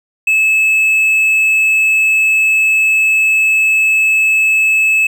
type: tone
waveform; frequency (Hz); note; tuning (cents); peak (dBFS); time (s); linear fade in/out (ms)
triangle; 2600; E7; -24; -7; 0.27-5.07; 5
effects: none